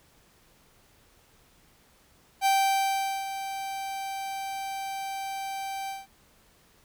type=tone with ADSR envelope; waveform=45% pulse; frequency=780 Hz; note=G5; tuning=9 cents flat; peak=-20 dBFS; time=2.41-6.07 s; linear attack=48 ms; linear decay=790 ms; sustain=-12 dB; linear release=180 ms; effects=pink hiss -61 dBFS RMS until 6.84 s